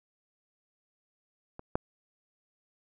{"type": "clicks", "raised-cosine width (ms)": 1, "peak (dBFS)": [-28, -13], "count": 2, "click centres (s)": [1.594, 1.755], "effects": []}